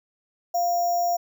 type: tone with sample-and-hold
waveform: sine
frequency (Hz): 698.5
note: F5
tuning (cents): 0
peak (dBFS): -20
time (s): 0.54-1.17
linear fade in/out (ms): 10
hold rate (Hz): 6300
effects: none

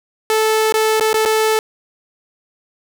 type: tone with dropouts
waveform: sawtooth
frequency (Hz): 437.3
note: A4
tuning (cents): -11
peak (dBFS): -9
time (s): 0.3-1.59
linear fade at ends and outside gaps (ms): 1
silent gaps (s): 0.724-0.74 / 0.998-1.008 / 1.131-1.142 / 1.252-1.258
effects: none

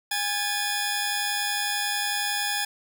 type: tone cluster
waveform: 15% pulse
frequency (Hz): 820 / 1731 / 5000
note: G#5 / A6 / D#8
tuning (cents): -22 / -29 / +8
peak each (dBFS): -22 / -23 / -25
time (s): 0.11-2.65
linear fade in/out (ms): 5
effects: none

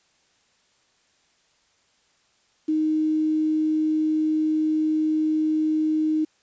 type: tone with quantisation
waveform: sine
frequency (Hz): 311.1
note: D#4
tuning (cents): 0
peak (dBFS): -19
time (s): 2.68-6.25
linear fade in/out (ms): 10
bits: 8
effects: white hiss -64 dBFS RMS until 6.42 s + resampled to 16000 Hz

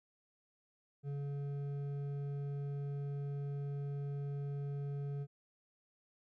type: tone with hard clipping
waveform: sine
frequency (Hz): 141.7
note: C#3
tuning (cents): +38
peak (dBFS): -39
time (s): 1.03-5.27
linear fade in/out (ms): 50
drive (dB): 7
effects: none

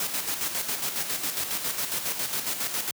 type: noise with tremolo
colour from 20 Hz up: white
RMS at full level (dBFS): -28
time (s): 0-2.91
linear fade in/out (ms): 2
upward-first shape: square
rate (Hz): 7.3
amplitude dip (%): 50
effects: high-pass 100 Hz 12 dB/octave

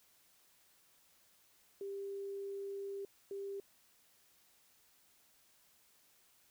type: tone bursts at uneven times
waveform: sine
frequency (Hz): 396.2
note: G4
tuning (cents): +18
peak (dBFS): -40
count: 2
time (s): 1.81-3.05 / 3.31-3.6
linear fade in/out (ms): 2
effects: white hiss -69 dBFS RMS until 6.5 s

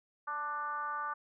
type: tone with frequency modulation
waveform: sine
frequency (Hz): 1181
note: D6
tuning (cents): +9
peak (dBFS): -34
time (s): 0.27-1.14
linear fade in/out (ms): 10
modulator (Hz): 300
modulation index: 0.94
effects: none

